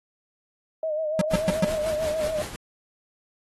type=tone with vibrato; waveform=sine; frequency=622.3 Hz; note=D#5; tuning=in tune; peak=-24 dBFS; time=0.83-2.42 s; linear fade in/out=2 ms; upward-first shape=sine; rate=6.9 Hz; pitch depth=58 cents each way
type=tone bursts; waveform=square; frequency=183.7 Hz; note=F#3; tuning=12 cents flat; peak=-19 dBFS; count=4; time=1.19-1.646 s; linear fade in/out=2 ms; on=24 ms; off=120 ms
type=noise with tremolo; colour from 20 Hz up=pink; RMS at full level=-34 dBFS; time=1.31-2.56 s; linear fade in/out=0 ms; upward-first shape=sine; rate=5.6 Hz; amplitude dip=60%
effects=AAC 32 kbps